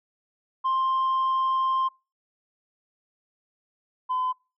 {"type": "tone pair in turn", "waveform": "sine", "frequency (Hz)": [1052, 1017.3], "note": ["C6", "C6"], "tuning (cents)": [9, -49], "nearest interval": "minor second", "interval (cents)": 58, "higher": "first", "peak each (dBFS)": [-19, -22], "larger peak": "first", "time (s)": [[0.64, 1.89], [4.09, 4.33]], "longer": "first", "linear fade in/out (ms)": 20, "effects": ["noise-tail reverb RT60 0.3 s tail -26 dB re dry", "tanh soft clip ceiling -20 dBFS"]}